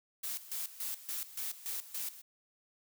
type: noise with tremolo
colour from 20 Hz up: blue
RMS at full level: -38 dBFS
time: 0.23-2.22 s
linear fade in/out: 10 ms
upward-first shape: square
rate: 3.5 Hz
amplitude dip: 80%
effects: none